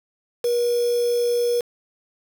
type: tone with quantisation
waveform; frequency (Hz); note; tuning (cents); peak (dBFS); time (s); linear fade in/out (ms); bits
sine; 479.9; B4; -50; -18; 0.44-1.61; 5; 5
effects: none